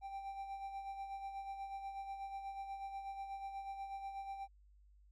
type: tone with tremolo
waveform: triangle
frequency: 785 Hz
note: G5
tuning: 2 cents sharp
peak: -39 dBFS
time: 0.01-4.48 s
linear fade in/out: 50 ms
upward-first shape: sine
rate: 8.2 Hz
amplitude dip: 50%
effects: added 50 Hz sine -62 dBFS peak until 5.11 s